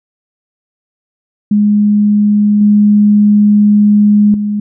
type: tone with level steps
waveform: sine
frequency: 207.7 Hz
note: G#3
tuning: in tune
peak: -6 / -4 / -12 dBFS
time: 1.51-4.6 s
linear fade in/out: 5 ms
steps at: 2.61 / 4.34 s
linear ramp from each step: 2 ms
effects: none